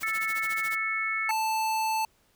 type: noise with tremolo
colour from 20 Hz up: white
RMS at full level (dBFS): -38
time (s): 0-0.76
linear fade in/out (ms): 20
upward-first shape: sine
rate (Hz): 14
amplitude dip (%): 95
type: harmonic tone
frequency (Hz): 440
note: A4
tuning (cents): 0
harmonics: 3 / 4 / 5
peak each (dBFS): -33 / -35 / -28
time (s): 0.03-1.31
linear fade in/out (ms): 2
type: tone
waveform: square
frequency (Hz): 880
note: A5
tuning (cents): 0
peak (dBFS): -26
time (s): 1.29-2.05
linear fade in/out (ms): 2
effects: pink hiss -66 dBFS RMS until 2.35 s